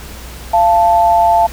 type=tone pair together; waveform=sine; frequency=688.1 / 880 Hz; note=F5 / A5; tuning=-26 / 0 cents; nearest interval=major third; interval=426 cents; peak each=-10 dBFS; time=0.53-1.47 s; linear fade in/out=10 ms; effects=added 60 Hz sine -30 dBFS peak until 1.52 s + pink hiss -33 dBFS RMS until 1.52 s